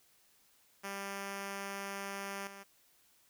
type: tone with level steps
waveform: 5% pulse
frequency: 197.7 Hz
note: G3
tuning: 15 cents sharp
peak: -28 / -37 dBFS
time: 0.83-2.64 s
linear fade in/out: 20 ms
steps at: 2.47 s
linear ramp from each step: 2 ms
effects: white hiss -68 dBFS RMS until 3.29 s